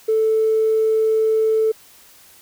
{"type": "tone with tanh clipping", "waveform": "triangle", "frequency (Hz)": 440, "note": "A4", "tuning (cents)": 0, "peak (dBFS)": -14, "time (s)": [0.08, 1.72], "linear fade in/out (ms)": 10, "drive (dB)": 4, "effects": ["white hiss -48 dBFS RMS until 2.41 s"]}